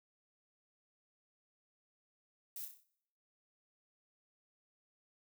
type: noise with echo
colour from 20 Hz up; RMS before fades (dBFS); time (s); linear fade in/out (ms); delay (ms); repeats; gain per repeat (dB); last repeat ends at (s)
violet; -45; 2.56-2.65; 2; 31; 6; -5; 2.836
effects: noise-tail reverb RT60 0.7 s tail -20 dB re dry